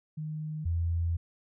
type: tone pair in turn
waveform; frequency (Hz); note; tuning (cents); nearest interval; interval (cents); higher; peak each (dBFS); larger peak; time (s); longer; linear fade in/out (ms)
sine; 154.4 / 84.38; D#3 / E2; -13 / +41; minor seventh; 1046; first; -33 / -26; second; 0.17-0.65 / 0.65-1.17; second; 10
effects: none